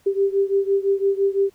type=beating tone pair; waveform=sine; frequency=392 / 397.9 Hz; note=G4 / G4; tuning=0 / +26 cents; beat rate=5.9 Hz; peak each=-19 / -21 dBFS; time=0.06-1.5 s; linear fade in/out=10 ms; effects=pink hiss -59 dBFS RMS until 1.54 s